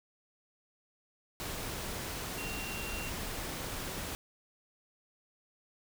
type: tone in noise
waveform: sine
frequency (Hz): 2754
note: F7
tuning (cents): -25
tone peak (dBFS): -42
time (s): 2.38-3.09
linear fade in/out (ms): 0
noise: pink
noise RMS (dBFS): -39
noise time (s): 1.4-4.15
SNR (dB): -6
effects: none